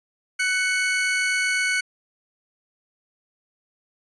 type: tone pair together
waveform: 40% pulse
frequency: 1494 / 2217 Hz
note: F#6 / C#7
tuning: +16 / 0 cents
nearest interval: perfect fifth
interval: 684 cents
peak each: -23 / -22 dBFS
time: 0.39-1.81 s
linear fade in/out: 10 ms
effects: resampled to 22050 Hz